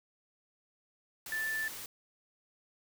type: tone in noise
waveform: sine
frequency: 1760 Hz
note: A6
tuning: in tune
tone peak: -32 dBFS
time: 1.32-1.68 s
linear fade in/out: 2 ms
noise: white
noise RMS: -44 dBFS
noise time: 1.26-1.86 s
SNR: +9 dB
effects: none